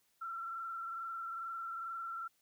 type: tone with frequency modulation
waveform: sine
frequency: 1349 Hz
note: E6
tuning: 40 cents sharp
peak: -39 dBFS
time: 0.21-2.28 s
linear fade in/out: 10 ms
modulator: 22.3 Hz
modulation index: 1.4
effects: white hiss -75 dBFS RMS until 2.41 s